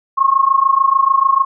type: tone with amplitude modulation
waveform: sine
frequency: 1082 Hz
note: C#6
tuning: 42 cents flat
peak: -6 dBFS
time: 0.17-1.45 s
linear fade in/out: 20 ms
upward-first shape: sine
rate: 26.8 Hz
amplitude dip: 85%
effects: none